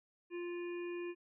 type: harmonic tone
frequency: 349.2 Hz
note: F4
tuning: in tune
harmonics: 1 / 3 / 5 / 7 / 8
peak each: -39 / -55 / -56 / -52 / -61 dBFS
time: 0.3-1.15 s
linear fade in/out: 50 ms
effects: none